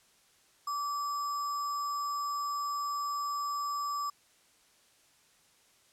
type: tone with sample-and-hold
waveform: sine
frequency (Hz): 1160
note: D6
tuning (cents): -22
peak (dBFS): -31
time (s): 0.67-4.1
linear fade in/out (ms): 5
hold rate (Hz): 6300
effects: white hiss -65 dBFS RMS until 5.92 s + low-pass 10000 Hz 12 dB/octave